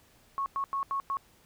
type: tone bursts at uneven times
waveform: sine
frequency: 1100 Hz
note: C#6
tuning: 14 cents flat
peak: -28 dBFS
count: 5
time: 0.38-0.46 / 0.56-0.64 / 0.73-0.83 / 0.91-1 / 1.1-1.17 s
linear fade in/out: 0 ms
effects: pink hiss -62 dBFS RMS until 1.45 s